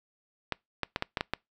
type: clicks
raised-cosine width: 0.3 ms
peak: -12 dBFS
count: 7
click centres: 0.523 / 0.833 / 0.961 / 1.024 / 1.172 / 1.209 / 1.336 s
effects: noise-tail reverb RT60 0.2 s tail -26 dB re dry